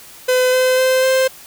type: tone with pitch steps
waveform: 45% pulse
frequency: 507 / 512.3 / 517.7 / 523.1 Hz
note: B4 / C5 / C5 / C5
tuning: +45 / -37 / -18 / -1 cents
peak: -12 dBFS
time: 0.28-1.28 s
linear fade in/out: 10 ms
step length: 250 ms
effects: white hiss -40 dBFS RMS until 1.46 s